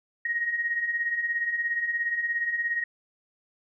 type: beating tone pair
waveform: sine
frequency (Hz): 1864.7 / 1881.7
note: A#6 / A#6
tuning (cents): 0 / +16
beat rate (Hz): 17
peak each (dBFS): -33 / -26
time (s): 0.25-2.84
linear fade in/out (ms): 5
effects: none